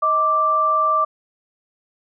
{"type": "tone pair together", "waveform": "sine", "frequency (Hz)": [631.1, 1174.7], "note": ["D#5", "D6"], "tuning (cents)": [24, 0], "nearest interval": "major seventh", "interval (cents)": 1076, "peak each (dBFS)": [-24, -15], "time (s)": [0.02, 1.05], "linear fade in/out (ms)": 10, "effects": []}